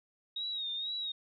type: tone with vibrato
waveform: sine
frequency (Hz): 3761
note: A#7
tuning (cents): +15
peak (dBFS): -34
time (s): 0.36-1.12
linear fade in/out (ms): 5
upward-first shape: sine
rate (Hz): 2.1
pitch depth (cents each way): 71
effects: none